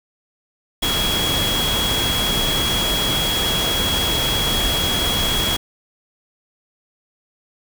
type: tone in noise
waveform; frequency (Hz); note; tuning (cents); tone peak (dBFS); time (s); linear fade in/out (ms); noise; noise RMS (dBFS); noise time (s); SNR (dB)
sine; 3322; G#7; 0; -20; 0.82-5.57; 10; pink; -22; 0.82-5.57; -1
effects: none